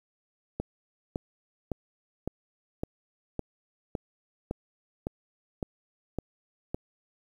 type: click train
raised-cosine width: 2 ms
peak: -17 dBFS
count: 12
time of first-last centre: 0.6-6.745 s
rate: 1.79 Hz
effects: 9-bit